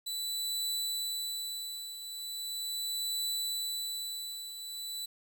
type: tone with tremolo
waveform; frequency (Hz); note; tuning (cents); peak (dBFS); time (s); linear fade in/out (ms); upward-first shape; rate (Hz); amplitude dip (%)
sawtooth; 3974; B7; +10; -28; 0.06-5.06; 10; triangle; 0.39; 70
effects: 10-bit